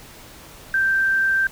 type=tone; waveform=sine; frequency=1568 Hz; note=G6; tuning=in tune; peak=-16 dBFS; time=0.74-1.47 s; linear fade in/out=2 ms; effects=pink hiss -43 dBFS RMS until 1.51 s